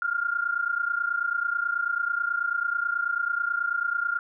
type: tone pair together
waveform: sine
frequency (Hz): 1389 / 1418.2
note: F6 / F6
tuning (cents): -10 / +26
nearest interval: unison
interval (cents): 36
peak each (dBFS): -27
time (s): 0.02-4.19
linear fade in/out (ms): 2
effects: none